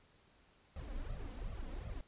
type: noise with flanger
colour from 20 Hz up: brown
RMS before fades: -43 dBFS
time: 0.76-2.01 s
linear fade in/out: 2 ms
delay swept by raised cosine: 1.5 to 4 ms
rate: 2.7 Hz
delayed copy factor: +0.9
effects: pink hiss -68 dBFS RMS until 2.07 s + resampled to 8000 Hz